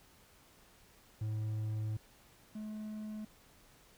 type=tone pair in turn; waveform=triangle; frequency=108.2 / 214.1 Hz; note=A2 / A3; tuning=-29 / -47 cents; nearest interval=octave; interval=1182 cents; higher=second; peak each=-32 / -38 dBFS; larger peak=first; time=1.21-1.97 / 2.55-3.25 s; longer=first; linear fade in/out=5 ms; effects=pink hiss -63 dBFS RMS until 3.97 s